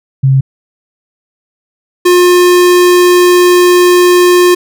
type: tone pair in turn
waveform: sine / square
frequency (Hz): 134.3 / 356.6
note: C3 / F4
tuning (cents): +46 / +36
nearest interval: octave + perfect fourth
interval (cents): 1690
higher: second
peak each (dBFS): -4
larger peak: neither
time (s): 0.23-0.41 / 2.05-4.55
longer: second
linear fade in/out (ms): 10
effects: none